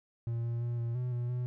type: tone with pitch steps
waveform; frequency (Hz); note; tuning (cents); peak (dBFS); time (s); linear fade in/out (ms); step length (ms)
triangle; 116.7 / 117.6 / 119.3 / 117.2 / 124.7 / 120.9 / 123.8; A#2 / A#2 / A#2 / A#2 / B2 / B2 / B2; +2 / +16 / +41 / +10 / +17 / -36 / +5; -29; 0.27-1.46; 0; 170
effects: none

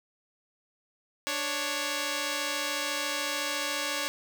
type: tone pair together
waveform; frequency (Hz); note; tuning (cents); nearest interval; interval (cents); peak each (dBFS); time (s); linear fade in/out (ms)
5% pulse; 293.7 / 553.4; D4 / C#5; 0 / -3; major seventh; 1097; -23 / -19; 1.27-4.08; 0
effects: none

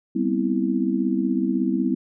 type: chord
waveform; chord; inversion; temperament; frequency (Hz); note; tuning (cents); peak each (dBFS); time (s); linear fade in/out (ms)
sine; C major seventh; second; just; 196.22 / 245.3 / 261.6 / 327; G3 / B3 / C4 / E4; +2 / -12 / 0 / -14; -25; 0.15-1.95; 10
effects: none

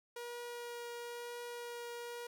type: tone with vibrato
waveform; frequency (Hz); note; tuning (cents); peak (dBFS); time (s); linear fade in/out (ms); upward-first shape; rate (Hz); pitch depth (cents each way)
sawtooth; 477.7; A#4; +42; -39; 0.16-2.27; 5; triangle; 1; 10
effects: none

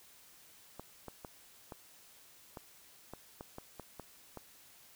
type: clicks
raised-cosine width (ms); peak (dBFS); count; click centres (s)
1; -30; 11; 0.796 / 1.083 / 1.248 / 1.722 / 2.572 / 3.136 / 3.409 / 3.584 / 3.797 / 3.997 / 4.373
effects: white hiss -60 dBFS RMS until 4.95 s

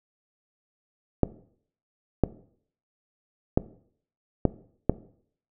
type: clicks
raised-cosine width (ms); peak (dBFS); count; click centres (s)
2; -5; 5; 1.233 / 2.237 / 3.575 / 4.453 / 4.896
effects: noise-tail reverb RT60 0.6 s tail -18 dB re dry

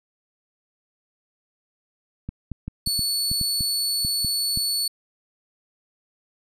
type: clicks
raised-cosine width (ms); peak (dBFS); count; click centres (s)
5; -18; 11; 2.29 / 2.517 / 2.68 / 2.874 / 2.993 / 3.315 / 3.413 / 3.608 / 4.049 / 4.247 / 4.574
type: tone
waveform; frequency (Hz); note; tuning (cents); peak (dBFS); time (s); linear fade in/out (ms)
sawtooth; 4435; C#8; 0; -19; 2.86-4.88; 5
effects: resampled to 32000 Hz

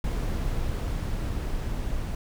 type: noise with level ramp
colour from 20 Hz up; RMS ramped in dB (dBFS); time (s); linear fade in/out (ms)
brown; -27 to -30; 0.04-2.15; 2
effects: none

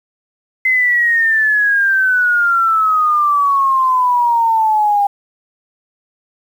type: exponential sweep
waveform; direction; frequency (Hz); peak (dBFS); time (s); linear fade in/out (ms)
sine; down; 2063 to 802; -10; 0.65-5.07; 5
effects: 7-bit

